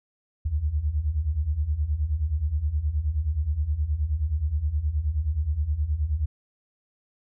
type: beating tone pair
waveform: sine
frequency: 69.3 / 78.8 Hz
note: C#2 / D#2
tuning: 0 / +23 cents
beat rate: 9.5 Hz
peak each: -28 / -24 dBFS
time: 0.45-6.26 s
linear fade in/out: 10 ms
effects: none